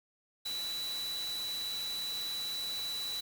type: tone in noise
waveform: sine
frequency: 3951 Hz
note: B7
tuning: in tune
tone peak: -35 dBFS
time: 0.45-3.21 s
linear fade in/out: 10 ms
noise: white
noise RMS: -44 dBFS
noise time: 0.45-3.21 s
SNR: +6 dB
effects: none